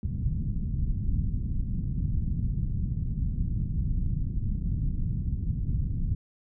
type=low-pass noise; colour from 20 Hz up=pink; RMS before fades=-28 dBFS; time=0.03-6.15 s; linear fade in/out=2 ms; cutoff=180 Hz; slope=24 dB/octave; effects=none